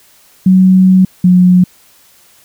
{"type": "tone pair in turn", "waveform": "sine", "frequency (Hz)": [186.8, 180.96], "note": ["F#3", "F#3"], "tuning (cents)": [17, -38], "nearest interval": "minor second", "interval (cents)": 55, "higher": "first", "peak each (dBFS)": -3, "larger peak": "neither", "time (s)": [[0.46, 1.05], [1.24, 1.64]], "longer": "first", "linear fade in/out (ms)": 5, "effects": ["white hiss -46 dBFS RMS until 2.44 s"]}